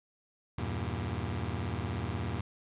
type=chord; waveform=sawtooth; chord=E diminished; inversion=none; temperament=just; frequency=82.41 / 98.89 / 118.67 Hz; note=E2 / G2 / Bb2; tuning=0 / +16 / +31 cents; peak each=-33 dBFS; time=0.58-2.41 s; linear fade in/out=5 ms; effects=resampled to 8000 Hz + 10-bit